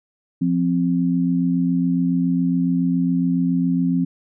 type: tone pair together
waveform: sine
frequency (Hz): 174.61 / 261.8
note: F3 / C4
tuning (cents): 0 / +1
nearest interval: perfect fifth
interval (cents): 701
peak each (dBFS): -19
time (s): 0.41-4.05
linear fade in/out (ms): 10
effects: none